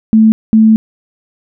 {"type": "tone pair in turn", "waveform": "sine", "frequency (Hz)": [220, 220], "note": ["A3", "A3"], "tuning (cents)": [0, 0], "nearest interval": "unison", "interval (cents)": 0, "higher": "neither", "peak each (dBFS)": -3, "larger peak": "neither", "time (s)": [[0.13, 0.32], [0.53, 0.76]], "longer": "second", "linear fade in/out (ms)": 0, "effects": []}